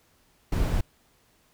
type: noise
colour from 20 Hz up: brown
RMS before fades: -24 dBFS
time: 0.52-0.81 s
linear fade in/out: 5 ms
effects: pink hiss -64 dBFS RMS until 1.53 s